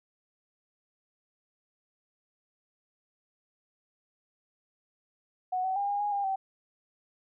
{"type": "tone with pitch steps", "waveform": "sine", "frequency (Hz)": [738, 756, 805, 812, 825, 804, 771], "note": ["F#5", "F#5", "G5", "G#5", "G#5", "G5", "G5"], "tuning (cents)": [-5, 37, 46, -39, -12, 44, -29], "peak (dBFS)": -27, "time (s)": [5.52, 6.36], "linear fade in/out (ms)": 10, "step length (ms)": 120, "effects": []}